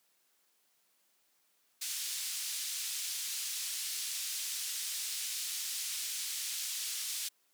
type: band-pass noise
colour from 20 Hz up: white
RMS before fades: -38 dBFS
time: 1.81-7.29 s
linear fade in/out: 10 ms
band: 3200 to 9100 Hz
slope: 12 dB/octave
effects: white hiss -73 dBFS RMS until 7.53 s + high-pass 200 Hz 12 dB/octave